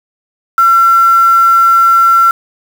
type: tone with quantisation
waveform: sine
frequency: 1355 Hz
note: E6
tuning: 47 cents sharp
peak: -4 dBFS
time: 0.58-2.31 s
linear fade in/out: 2 ms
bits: 4
effects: none